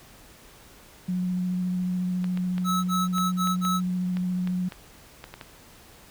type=tone with vibrato; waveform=sine; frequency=181.5 Hz; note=F#3; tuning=33 cents flat; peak=-24 dBFS; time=1.08-4.69 s; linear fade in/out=10 ms; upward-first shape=square; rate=14 Hz; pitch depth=11 cents each way
type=clicks; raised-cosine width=0.3 ms; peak=-22 dBFS; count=12; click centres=2.243 / 2.374 / 2.581 / 3.182 / 3.473 / 3.651 / 4.17 / 4.474 / 4.722 / 5.241 / 5.34 / 5.412 s
type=tone bursts; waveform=square; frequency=1297 Hz; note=E6; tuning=28 cents flat; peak=-25 dBFS; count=5; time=2.64-3.808 s; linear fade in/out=50 ms; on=200 ms; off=42 ms
effects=pink hiss -51 dBFS RMS until 6.1 s